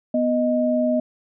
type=tone pair together; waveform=sine; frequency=247 / 622.3 Hz; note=B3 / D#5; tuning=0 / 0 cents; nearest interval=octave + major third; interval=1600 cents; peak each=-20 dBFS; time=0.14-1 s; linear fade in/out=5 ms; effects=none